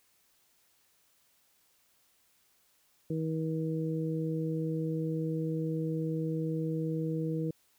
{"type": "harmonic tone", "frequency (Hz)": 159.8, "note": "D#3", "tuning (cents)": 47, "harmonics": [1, 2, 3], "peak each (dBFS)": [-32, -35, -37], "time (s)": [3.1, 7.51], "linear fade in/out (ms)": 5, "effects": ["white hiss -69 dBFS RMS until 7.78 s"]}